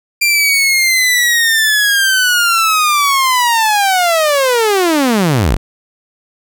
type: linear sweep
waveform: sawtooth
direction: down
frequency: 2383 to 35.16 Hz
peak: -6 dBFS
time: 0.21-5.57 s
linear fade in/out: 10 ms
effects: none